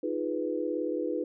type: chord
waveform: sine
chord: F half-diminished seventh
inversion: third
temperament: equal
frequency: 311.1 / 349.2 / 415.3 / 493.9 Hz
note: Eb4 / F4 / Ab4 / Cb5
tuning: 0 / 0 / 0 / 0 cents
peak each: -33 / -34 / -36 / -33 dBFS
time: 0.03-1.24 s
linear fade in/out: 5 ms
effects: none